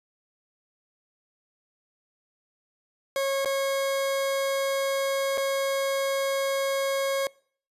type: tone with dropouts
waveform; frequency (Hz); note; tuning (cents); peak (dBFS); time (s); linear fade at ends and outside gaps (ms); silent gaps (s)
40% pulse; 546; C#5; -26; -23; 3.16-7.27; 1; 3.448-3.457 / 5.375-5.379
effects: noise-tail reverb RT60 0.5 s tail -24 dB re dry + resampled to 32000 Hz